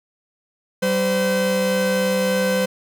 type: tone pair together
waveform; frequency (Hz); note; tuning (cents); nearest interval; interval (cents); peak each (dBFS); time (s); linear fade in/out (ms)
45% pulse; 191.78 / 512; G3 / C5; -38 / -38; octave + perfect fourth; 1700; -22 / -19; 0.82-2.66; 10
effects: none